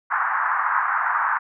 pink band-pass noise, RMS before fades -22 dBFS, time 0.1-1.39 s, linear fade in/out 20 ms, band 890 to 1700 Hz, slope 48 dB/octave, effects none

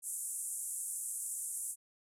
pink band-pass noise, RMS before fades -40 dBFS, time 0.02-1.76 s, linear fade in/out 50 ms, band 7900 to 11000 Hz, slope 48 dB/octave, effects none

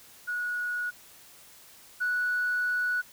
sine tone pair in turn, 1459 / 1473.4 Hz, F#6 / F#6, -25 / -8 cents, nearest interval unison, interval 17 cents, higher second, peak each -28 / -24 dBFS, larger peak second, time 0.27-0.91 / 2-3.02 s, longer second, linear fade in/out 20 ms, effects tanh soft clip ceiling -21 dBFS + white hiss -53 dBFS RMS until 3.12 s

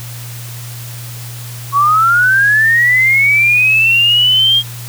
sine linear sweep, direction up, 1100 to 3246 Hz, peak -7 dBFS, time 1.72-4.63 s, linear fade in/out 50 ms, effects added 119 Hz sine -26 dBFS peak until 4.88 s + white hiss -32 dBFS RMS until 4.88 s

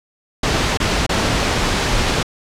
pink noise with dropouts, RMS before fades -17 dBFS, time 0.43-2.23 s, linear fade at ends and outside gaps 5 ms, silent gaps 0.774-0.8 / 1.065-1.092 s, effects low-pass 6000 Hz 12 dB/octave

